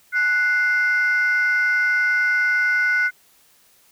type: tone pair together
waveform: sine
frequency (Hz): 1477.8 / 2093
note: F#6 / C7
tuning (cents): -3 / 0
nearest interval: tritone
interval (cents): 603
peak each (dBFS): -16 / -20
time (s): 0.12-3.11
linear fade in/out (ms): 50
effects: tanh soft clip ceiling -12 dBFS + white hiss -56 dBFS RMS until 3.91 s